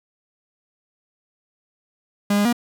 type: tone with pitch steps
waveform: 45% pulse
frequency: 203.7 / 204.9 / 239 Hz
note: G#3 / G#3 / A#3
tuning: -33 / -23 / +43 cents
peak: -16 dBFS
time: 2.3-2.528 s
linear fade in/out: 5 ms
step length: 76 ms
effects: none